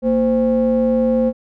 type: ring-modulated tone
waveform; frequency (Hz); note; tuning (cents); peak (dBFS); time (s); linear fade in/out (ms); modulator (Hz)
triangle; 144; D3; -34; -8; 0.02-1.33; 50; 375
effects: none